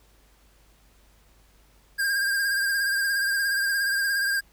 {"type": "tone with vibrato", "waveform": "square", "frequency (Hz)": 1606, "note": "G6", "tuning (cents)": 41, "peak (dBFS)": -23, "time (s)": [1.98, 4.41], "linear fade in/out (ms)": 20, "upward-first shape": "sine", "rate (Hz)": 17, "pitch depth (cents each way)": 37, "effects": ["added 50 Hz sine -58 dBFS peak until 4.52 s", "pink hiss -61 dBFS RMS until 4.52 s"]}